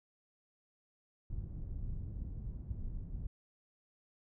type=low-pass noise; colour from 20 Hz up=pink; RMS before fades=-41 dBFS; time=1.3-3.27 s; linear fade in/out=5 ms; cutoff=120 Hz; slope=12 dB/octave; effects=none